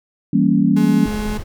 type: chord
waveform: sine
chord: E diminished seventh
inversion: none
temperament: equal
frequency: 164.81 / 196 / 233.1 / 277.2 Hz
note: E3 / G3 / Bb3 / Db4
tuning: 0 / 0 / 0 / 0 cents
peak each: -19 / -16 / -17 / -17 dBFS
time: 0.33-1.06 s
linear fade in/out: 5 ms
type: tone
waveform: 35% pulse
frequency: 211.7 Hz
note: G#3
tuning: 33 cents sharp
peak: -20 dBFS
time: 0.76-1.38 s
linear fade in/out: 10 ms
type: noise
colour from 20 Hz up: brown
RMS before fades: -26 dBFS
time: 1.05-1.44 s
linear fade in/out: 20 ms
effects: none